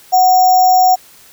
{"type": "tone with sample-and-hold", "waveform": "sine", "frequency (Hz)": 740, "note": "F#5", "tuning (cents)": 0, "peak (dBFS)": -6, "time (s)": [0.12, 0.96], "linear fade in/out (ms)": 20, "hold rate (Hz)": 6300, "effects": ["white hiss -43 dBFS RMS until 1.32 s"]}